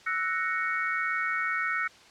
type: chord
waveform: sine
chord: F# dominant seventh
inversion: third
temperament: equal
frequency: 1318.5 / 1480 / 1864.7 / 2217 Hz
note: E6 / F#6 / A#6 / C#7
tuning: 0 / 0 / 0 / 0 cents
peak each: -32 dBFS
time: 0.06-1.88 s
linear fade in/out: 10 ms
effects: white hiss -53 dBFS RMS until 2.1 s + low-pass 5000 Hz 12 dB/octave